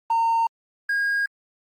triangle tone pair in turn, 915 / 1630.3 Hz, A#5 / G#6, -32 / -33 cents, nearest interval minor seventh, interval 999 cents, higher second, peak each -15 / -18 dBFS, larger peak first, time 0.1-0.47 / 0.89-1.26 s, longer neither, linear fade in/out 5 ms, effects tanh soft clip ceiling -13 dBFS + Opus 24 kbps

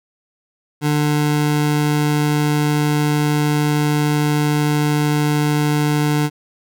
25% pulse tone, 148.9 Hz, D3, 24 cents sharp, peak -11 dBFS, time 0.81-6.3 s, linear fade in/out 50 ms, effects none

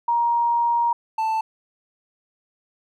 sine / triangle tone pair in turn, 942 / 883.5 Hz, A#5 / A5, +18 / +7 cents, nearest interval minor second, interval 111 cents, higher first, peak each -17 / -18 dBFS, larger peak first, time 0.08-0.93 / 1.18-1.41 s, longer first, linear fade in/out 5 ms, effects none

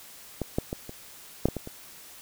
clicks, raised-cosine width 2 ms, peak -15 / -11 / -17 / -25 / -7 / -15 / -18 / -24 dBFS, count 8, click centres 0.417 / 0.585 / 0.729 / 0.894 / 1.456 / 1.486 / 1.567 / 1.674 s, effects white hiss -48 dBFS RMS until 2.21 s

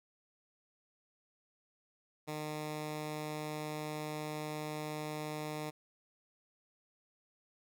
10% pulse tone, 152.4 Hz, D#3, 36 cents flat, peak -30 dBFS, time 2.27-5.71 s, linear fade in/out 20 ms, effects none

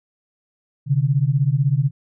sine beating tone pair, 130.81 / 146.81 Hz, C3 / D3, 0 / 0 cents, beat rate 16 Hz, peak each -18 dBFS, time 0.86-1.91 s, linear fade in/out 50 ms, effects none

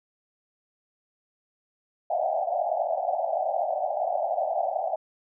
pink band-pass noise, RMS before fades -27 dBFS, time 2.1-4.96 s, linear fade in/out 10 ms, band 600 to 790 Hz, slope 96 dB/octave, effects none

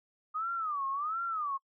sine tone with vibrato, 1220 Hz, D#6, 34 cents flat, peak -31 dBFS, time 0.34-1.58 s, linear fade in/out 20 ms, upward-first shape sine, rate 1.4 Hz, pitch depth 210 cents each way, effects noise-tail reverb RT60 0.1 s tail -24 dB re dry

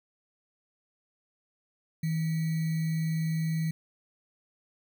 sine tone with sample-and-hold, 160.9 Hz, E3, 42 cents flat, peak -26 dBFS, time 2.03-3.71 s, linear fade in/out 5 ms, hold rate 2100 Hz, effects none

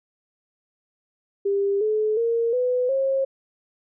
sine tone with pitch steps, 398.7 / 429.8 / 463.3 / 499.4 / 538.4 Hz, G4 / A4 / A#4 / B4 / C5, +29 / -41 / -11 / +19 / +49 cents, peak -19 dBFS, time 1.45-3.25 s, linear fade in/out 10 ms, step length 360 ms, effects none

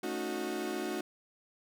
35% pulse chord, D# half-diminished seventh, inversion second, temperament equal with one note detuned, 220 / 277.2 / 311.1 / 365.5 Hz, A3 / C#4 / D#4 / F#4, 0 / 0 / 0 / -21 cents, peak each -40 / -40 / -38 / -35 dBFS, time 0.03-1.01 s, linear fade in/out 5 ms, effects none

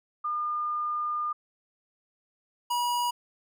sine / square tone pair in turn, 1210 / 966.8 Hz, D#6 / B5, -49 / -37 cents, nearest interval major third, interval 388 cents, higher first, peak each -27 / -26 dBFS, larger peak second, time 0.24-1.33 / 2.7-3.11 s, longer first, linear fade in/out 10 ms, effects none

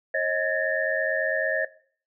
sine tone cluster, 540 / 629 / 1700 / 1815 Hz, C#5 / D#5 / G#6 / A#6, -45 / +19 / +40 / -47 cents, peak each -28 dBFS, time 0.14-1.65 s, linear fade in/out 5 ms, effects noise-tail reverb RT60 0.5 s tail -19 dB re dry

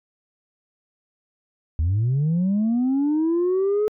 sine linear sweep, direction up, 74.2 to 430 Hz, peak -16 dBFS, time 1.79-3.88 s, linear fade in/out 0 ms, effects tanh soft clip ceiling -16 dBFS

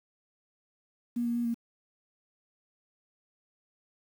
sine tone with pitch steps, 238.9 / 235.8 / 238.1 / 233.1 Hz, A#3 / A#3 / A#3 / A#3, +43 / +20 / +37 / 0 cents, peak -27 dBFS, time 1.16-1.544 s, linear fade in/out 10 ms, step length 96 ms, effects 9-bit

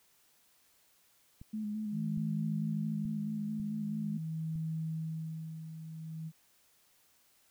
clicks, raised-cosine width 5 ms, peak -36 dBFS, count 5, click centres 1.415 / 2.176 / 3.053 / 3.599 / 4.557 s
sine tone with vibrato, 212.4 Hz, G#3, 39 cents sharp, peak -34 dBFS, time 1.53-4.18 s, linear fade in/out 10 ms, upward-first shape square, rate 4.6 Hz, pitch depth 28 cents each way
sine tone with tremolo, 160 Hz, D#3, 49 cents sharp, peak -33 dBFS, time 1.91-6.32 s, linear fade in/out 50 ms, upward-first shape sine, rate 0.45 Hz, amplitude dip 65%
effects white hiss -68 dBFS RMS until 7.5 s

